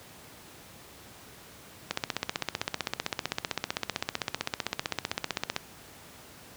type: click train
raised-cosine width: 0.2 ms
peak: -10 dBFS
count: 58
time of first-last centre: 1.91-5.564 s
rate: 15.6 Hz
effects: pink hiss -50 dBFS RMS until 6.56 s + high-pass 80 Hz 12 dB/octave